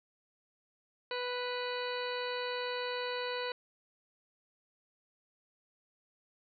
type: harmonic tone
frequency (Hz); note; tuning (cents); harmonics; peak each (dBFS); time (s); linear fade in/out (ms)
493.9; B4; 0; 1 / 2 / 3 / 4 / 5 / 6 / 8 / 9; -37 / -41 / -43 / -46 / -46 / -47 / -44 / -48; 1.11-3.52; 2
effects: none